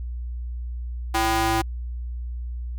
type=ring-modulated tone; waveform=sawtooth; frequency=222.7 Hz; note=A3; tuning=21 cents sharp; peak=-13 dBFS; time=1.14-1.62 s; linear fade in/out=10 ms; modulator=557 Hz; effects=added 60 Hz sine -28 dBFS peak until 2.78 s